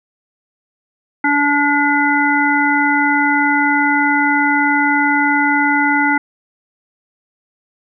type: harmonic tone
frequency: 288.4 Hz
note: D4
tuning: 31 cents flat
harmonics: 1 / 3 / 5 / 7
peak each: -17 / -17 / -17 / -17 dBFS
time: 1.24-6.18 s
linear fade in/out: 5 ms
effects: none